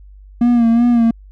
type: tone with vibrato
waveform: triangle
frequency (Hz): 235.3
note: A#3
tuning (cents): +16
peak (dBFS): -7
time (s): 0.41-1.11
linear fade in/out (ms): 5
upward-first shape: sine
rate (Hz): 2.7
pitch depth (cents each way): 50
effects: added 49 Hz sine -37 dBFS peak until 1.31 s